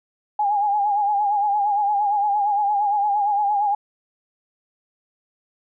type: tone with vibrato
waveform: sine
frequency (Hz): 821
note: G#5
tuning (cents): -20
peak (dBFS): -17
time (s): 0.39-3.75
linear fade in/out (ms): 5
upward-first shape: sine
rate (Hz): 8.7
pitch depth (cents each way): 58
effects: none